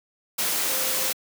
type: tone in noise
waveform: sine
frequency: 523.3 Hz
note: C5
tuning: in tune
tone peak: -36 dBFS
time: 0.69-1.11 s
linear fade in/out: 10 ms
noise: white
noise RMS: -25 dBFS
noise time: 0.38-1.13 s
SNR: -14 dB
effects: high-pass 200 Hz 12 dB/octave